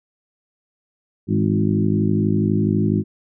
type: harmonic tone with a mistuned harmonic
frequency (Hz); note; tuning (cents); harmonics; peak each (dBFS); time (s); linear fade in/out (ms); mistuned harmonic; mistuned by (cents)
52.1; G#1; +6; 2 / 3 / 4 / 5 / 6 / 7; -22 / -22 / -20 / -26 / -24 / -26; 1.27-3.04; 50; 3; +53
effects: none